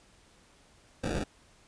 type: noise with sample-and-hold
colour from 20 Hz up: white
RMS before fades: -32 dBFS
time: 1.03-1.24 s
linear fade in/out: 10 ms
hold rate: 1050 Hz
effects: pink hiss -61 dBFS RMS until 1.67 s + resampled to 22050 Hz